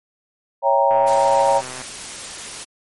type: chord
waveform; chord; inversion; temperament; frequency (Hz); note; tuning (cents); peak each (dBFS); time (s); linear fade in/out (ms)
sine; C# diminished seventh; none; equal with one note detuned; 554.4 / 659.3 / 789.9 / 932.3; C#5 / E5 / G5 / Bb5; 0 / 0 / +13 / 0; -17 / -22 / -19 / -17; 0.62-1.62; 50
type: click train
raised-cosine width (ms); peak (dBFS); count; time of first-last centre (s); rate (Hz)
0.5; -19; 117; 0.91-1.816; 128
type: noise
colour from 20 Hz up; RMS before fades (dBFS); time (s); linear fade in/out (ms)
white; -32; 1.06-2.65; 20
effects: MP3 48 kbps